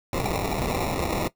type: noise with sample-and-hold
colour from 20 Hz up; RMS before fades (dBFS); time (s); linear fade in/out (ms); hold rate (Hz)
white; -26; 0.13-1.28; 2; 1575
effects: noise-tail reverb RT60 0.1 s tail -17 dB re dry